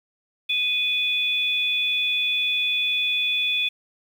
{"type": "tone pair together", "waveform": "sine", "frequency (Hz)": [2489, 3449], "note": ["D#7", "A7"], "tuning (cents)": [0, -35], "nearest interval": "tritone", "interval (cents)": 565, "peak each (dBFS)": -23, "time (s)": [0.49, 3.69], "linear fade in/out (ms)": 10, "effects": ["8-bit"]}